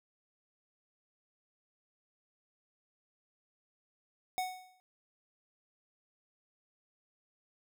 square tone with exponential decay, 740 Hz, F#5, in tune, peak -30 dBFS, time 4.38-4.8 s, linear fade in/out 0 ms, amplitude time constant 91 ms, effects none

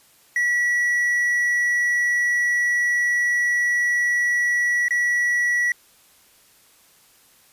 triangle tone with dropouts, 1939 Hz, B6, 32 cents flat, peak -16 dBFS, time 0.36-5.72 s, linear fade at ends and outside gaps 2 ms, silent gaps 4.883-4.907 s, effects white hiss -55 dBFS RMS until 7.52 s + resampled to 32000 Hz

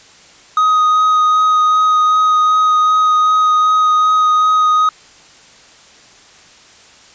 triangle tone with vibrato, 1252 Hz, D#6, 10 cents sharp, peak -7 dBFS, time 0.57-4.89 s, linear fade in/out 2 ms, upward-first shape sine, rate 2.6 Hz, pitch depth 10 cents each way, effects white hiss -43 dBFS RMS until 7.14 s + resampled to 16000 Hz

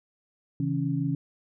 sine tone cluster, 136.5 / 162.7 / 277.5 Hz, C#3 / E3 / C#4, -26 / -22 / +2 cents, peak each -29 dBFS, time 0.6-1.15 s, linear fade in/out 2 ms, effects none

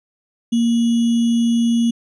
sine tone with sample-and-hold, 233.1 Hz, A#3, in tune, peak -13 dBFS, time 0.52-1.91 s, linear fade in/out 10 ms, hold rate 3150 Hz, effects resampled to 22050 Hz

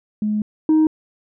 sine tone pair in turn, 211.5 / 312.7 Hz, G#3 / D#4, +32 / +9 cents, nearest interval perfect fifth, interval 677 cents, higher second, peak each -17 / -9 dBFS, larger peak second, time 0.22-0.42 / 0.69-0.87 s, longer first, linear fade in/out 2 ms, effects tanh soft clip ceiling -10 dBFS

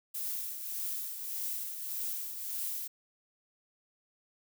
violet noise with tremolo, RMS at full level -35 dBFS, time 0.14-2.88 s, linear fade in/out 10 ms, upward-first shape triangle, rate 1.7 Hz, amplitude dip 55%, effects none

